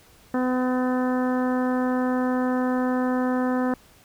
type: harmonic tone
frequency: 253.2 Hz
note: B3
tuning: 43 cents sharp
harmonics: 1 / 2 / 3 / 4 / 5 / 6 / 7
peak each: -22 / -28 / -32 / -34 / -36 / -38 / -39 dBFS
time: 0.34-3.74 s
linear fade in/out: 2 ms
effects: pink hiss -54 dBFS RMS until 4.04 s